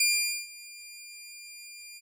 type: tone with ADSR envelope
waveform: 15% pulse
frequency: 2401 Hz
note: D7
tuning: 38 cents sharp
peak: -14 dBFS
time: 0-2.01 s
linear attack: 5 ms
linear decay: 460 ms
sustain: -23 dB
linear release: 39 ms
effects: none